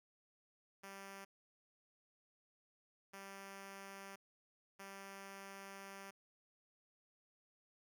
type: tone bursts at uneven times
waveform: 5% pulse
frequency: 196 Hz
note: G3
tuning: in tune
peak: -39 dBFS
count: 3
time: 0.83-1.25 / 3.13-4.16 / 4.79-6.11 s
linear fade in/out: 10 ms
effects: none